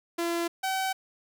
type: tone pair in turn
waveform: sawtooth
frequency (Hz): 340 / 763.3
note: F4 / G5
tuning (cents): -46 / -46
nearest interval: octave + major second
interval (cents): 1400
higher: second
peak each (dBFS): -23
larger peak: neither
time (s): 0.18-0.48 / 0.63-0.93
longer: neither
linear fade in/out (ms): 10
effects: none